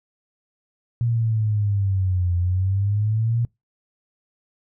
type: exponential two-way sweep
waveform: sine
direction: down then up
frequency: 119.4 to 87.2 to 119.4 Hz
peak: -18 dBFS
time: 1.01-3.45 s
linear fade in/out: 0 ms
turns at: 2.36 s
effects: noise-tail reverb RT60 0.2 s tail -25 dB re dry